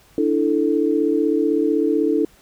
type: chord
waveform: sine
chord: D suspended second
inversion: none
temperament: equal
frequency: 293.7 / 329.6 / 440 Hz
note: D4 / E4 / A4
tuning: 0 / 0 / 0 cents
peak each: -20 dBFS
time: 0.18-2.25 s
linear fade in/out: 2 ms
effects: pink hiss -53 dBFS RMS until 2.41 s